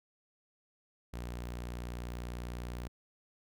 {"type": "tone", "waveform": "sawtooth", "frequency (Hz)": 60.1, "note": "B1", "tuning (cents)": -46, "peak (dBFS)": -35, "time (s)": [1.13, 2.88], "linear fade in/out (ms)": 10, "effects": []}